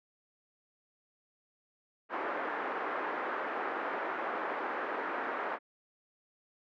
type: band-pass noise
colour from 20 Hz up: white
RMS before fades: -36 dBFS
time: 2.09-5.59 s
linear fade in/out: 50 ms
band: 300 to 1600 Hz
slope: 24 dB/octave
effects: none